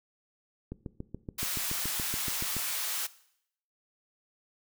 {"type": "click train", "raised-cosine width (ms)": 3, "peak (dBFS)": -24, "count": 14, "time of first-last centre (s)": [0.72, 2.567], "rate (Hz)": 7.04}
{"type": "high-pass noise", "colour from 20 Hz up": "white", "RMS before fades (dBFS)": -33, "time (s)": [1.38, 3.07], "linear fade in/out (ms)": 10, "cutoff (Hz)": 830, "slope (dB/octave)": 12}
{"effects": ["noise-tail reverb RT60 0.7 s tail -18 dB re dry"]}